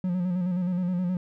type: tone with vibrato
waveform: triangle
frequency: 180 Hz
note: F#3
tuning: 47 cents flat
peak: -22 dBFS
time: 0.04-1.17 s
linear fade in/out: 2 ms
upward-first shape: square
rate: 9.5 Hz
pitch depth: 44 cents each way
effects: none